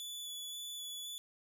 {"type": "tone with vibrato", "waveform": "sawtooth", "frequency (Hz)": 3443, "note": "A7", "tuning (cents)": -38, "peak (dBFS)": -39, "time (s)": [0, 1.18], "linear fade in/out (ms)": 0, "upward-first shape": "square", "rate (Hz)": 1.9, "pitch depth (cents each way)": 10, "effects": []}